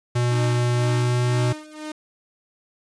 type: tone with pitch glide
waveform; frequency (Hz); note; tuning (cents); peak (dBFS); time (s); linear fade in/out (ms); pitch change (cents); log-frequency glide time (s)
square; 121.5 to 122.84; B2 to B2; -28 to -9; -19; 0.15-1.53; 10; +19; 0.72-1.23
type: tone with tremolo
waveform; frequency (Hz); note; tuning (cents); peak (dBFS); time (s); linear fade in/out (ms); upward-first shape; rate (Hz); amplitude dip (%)
sawtooth; 306.4; D#4; -27; -25; 0.31-1.92; 5; sine; 2; 80
effects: resampled to 22050 Hz + 8-bit